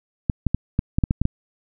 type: clicks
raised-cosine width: 5 ms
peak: -6 dBFS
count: 9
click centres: 0.298 / 0.467 / 0.546 / 0.791 / 0.985 / 1.038 / 1.109 / 1.216 / 1.254 s
effects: none